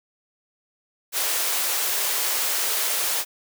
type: high-pass noise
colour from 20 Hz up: white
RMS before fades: -24 dBFS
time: 1.12-3.25 s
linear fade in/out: 50 ms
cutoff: 390 Hz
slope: 24 dB/octave
effects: none